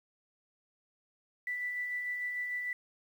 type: tone with tremolo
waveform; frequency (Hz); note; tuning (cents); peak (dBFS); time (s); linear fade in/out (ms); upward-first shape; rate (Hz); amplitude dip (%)
sine; 1975.5; B6; 0; -32; 1.47-2.73; 2; sine; 6.7; 30
effects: 10-bit